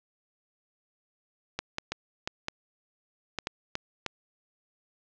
clicks, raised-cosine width 0.2 ms, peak -13 dBFS, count 9, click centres 1.59 / 1.784 / 1.92 / 2.275 / 2.484 / 3.387 / 3.471 / 3.754 / 4.063 s, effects low-pass 6000 Hz 12 dB/octave + 9-bit

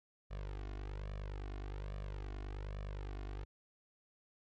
sawtooth tone with flanger, 49.65 Hz, G1, 23 cents sharp, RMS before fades -43 dBFS, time 0.3-3.45 s, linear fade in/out 20 ms, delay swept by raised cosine 1.7 to 2.8 ms, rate 1.2 Hz, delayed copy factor +0.95, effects low-pass 4000 Hz 12 dB/octave + MP3 48 kbps

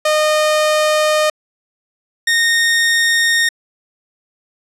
sawtooth tone pair in turn, 613 / 1846.5 Hz, D#5 / A#6, -26 / -17 cents, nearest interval octave + perfect fifth, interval 1909 cents, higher second, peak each -8 dBFS, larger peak neither, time 0.05-1.3 / 2.27-3.49 s, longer first, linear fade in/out 5 ms, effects low-pass 10000 Hz 12 dB/octave

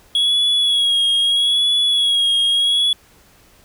triangle tone with vibrato, 3334 Hz, G#7, 6 cents sharp, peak -12 dBFS, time 0.15-2.93 s, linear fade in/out 2 ms, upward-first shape sine, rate 0.78 Hz, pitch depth 40 cents each way, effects pink hiss -51 dBFS RMS until 3.64 s

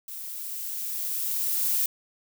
violet noise with level ramp, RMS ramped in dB -38 to -24 dBFS, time 0.08-1.86 s, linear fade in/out 2 ms, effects none

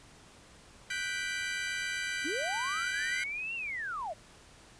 35% pulse chord, G major seventh, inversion third, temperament equal, 1480 / 1568 / 1975.5 / 2349 Hz, F#6 / G6 / B6 / D7, 0 / 0 / 0 / 0 cents, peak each -37 dBFS, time 0.9-3.24 s, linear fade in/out 5 ms
sine linear two-way sweep, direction up then down, 253.1 to 2784 to 563 Hz, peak -34 dBFS, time 2.24-4.14 s, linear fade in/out 20 ms, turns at 3.55 s
effects pink hiss -56 dBFS RMS until 4.79 s + resampled to 22050 Hz

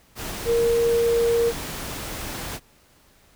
sine tone in noise, 466.7 Hz, A#4, 2 cents sharp, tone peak -17 dBFS, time 0.45-1.53 s, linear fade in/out 50 ms, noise pink, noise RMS -32 dBFS, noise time 0.15-2.6 s, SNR +12 dB, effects pink hiss -57 dBFS RMS until 3.35 s

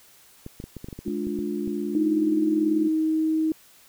clicks, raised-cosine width 3 ms, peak -23 dBFS, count 12, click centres 0.464 / 0.601 / 0.64 / 0.767 / 0.844 / 0.886 / 0.928 / 0.99 / 1.08 / 1.27 / 1.389 / 1.676 s
sine chord, D diminished, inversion second, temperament just, 211.4 / 293.7 / 352.4 Hz, Ab3 / D4 / F4, +31 / 0 / +16 cents, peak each -30 dBFS, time 1.05-2.89 s, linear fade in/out 20 ms
sine tone with pitch glide, 312.8 to 316.1 Hz, D#4 to D#4, +9 to +27 cents, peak -20 dBFS, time 1.95-3.52 s, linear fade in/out 2 ms, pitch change +18 cents, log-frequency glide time 2.07-3.28 s
effects white hiss -54 dBFS RMS until 3.88 s

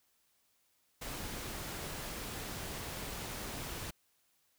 pink noise, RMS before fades -42 dBFS, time 1.01-3.91 s, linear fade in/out 10 ms, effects white hiss -74 dBFS RMS until 4.58 s

